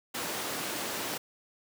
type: high-pass noise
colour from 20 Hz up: pink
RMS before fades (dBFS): -35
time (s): 0.14-1.18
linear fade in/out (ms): 10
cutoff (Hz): 270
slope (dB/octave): 12
effects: none